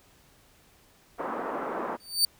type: band-pass noise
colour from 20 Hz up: white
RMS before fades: -33 dBFS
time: 1.18-1.97 s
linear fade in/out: 20 ms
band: 230 to 1200 Hz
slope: 24 dB/octave
type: tone with exponential growth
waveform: sawtooth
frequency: 4586 Hz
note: D8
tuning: 42 cents flat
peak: -14 dBFS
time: 2-2.25 s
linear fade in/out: 2 ms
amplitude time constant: 54 ms
effects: pink hiss -60 dBFS RMS until 2.39 s